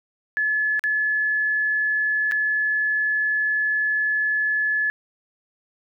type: tone with dropouts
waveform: sine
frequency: 1716 Hz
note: A6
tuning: 44 cents flat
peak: -19 dBFS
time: 0.37-4.9 s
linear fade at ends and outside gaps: 0 ms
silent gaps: 0.794-0.839 / 2.313-2.32 s
effects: none